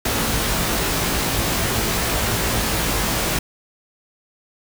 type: noise with comb filter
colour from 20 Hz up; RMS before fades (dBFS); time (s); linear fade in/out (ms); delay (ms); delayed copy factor
pink; -21; 0.05-3.39; 5; 18; +0.7
effects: none